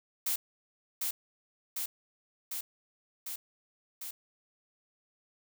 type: noise with echo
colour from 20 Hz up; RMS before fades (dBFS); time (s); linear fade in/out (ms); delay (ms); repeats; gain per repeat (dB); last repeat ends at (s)
blue; -31; 0.26-0.36; 5; 750; 5; -2; 4.11
effects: none